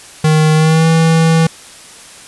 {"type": "tone with pitch glide", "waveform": "square", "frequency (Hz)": [155.56, 162.82], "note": ["D#3", "E3"], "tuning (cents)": [0, -21], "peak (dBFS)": -8, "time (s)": [0.24, 1.47], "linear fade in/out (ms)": 5, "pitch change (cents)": 79, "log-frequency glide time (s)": [0.54, 0.87], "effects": ["white hiss -36 dBFS RMS until 2.27 s", "resampled to 24000 Hz"]}